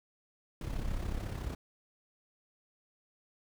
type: noise with amplitude modulation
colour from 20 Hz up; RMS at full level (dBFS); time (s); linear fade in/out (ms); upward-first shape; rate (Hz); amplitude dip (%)
brown; -34; 0.61-1.55; 2; sine; 33.9; 55
effects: none